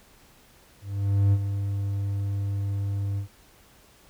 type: tone with ADSR envelope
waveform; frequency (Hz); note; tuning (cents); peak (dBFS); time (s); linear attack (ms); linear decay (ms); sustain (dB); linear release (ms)
triangle; 99.7; G2; +30; -14; 0.81-3.28; 520; 49; -9; 100
effects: pink hiss -56 dBFS RMS until 4.09 s